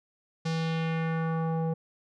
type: tone with low-pass filter sweep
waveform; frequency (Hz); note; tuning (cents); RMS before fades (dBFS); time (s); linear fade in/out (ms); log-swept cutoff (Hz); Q
square; 162.7; E3; -22; -29; 0.45-1.74; 10; 5500 to 630; 1.7
effects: none